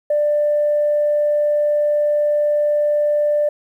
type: tone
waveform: sine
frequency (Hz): 592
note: D5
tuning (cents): +14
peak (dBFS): -13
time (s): 0.1-3.49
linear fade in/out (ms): 5
effects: tanh soft clip ceiling -9 dBFS + 9-bit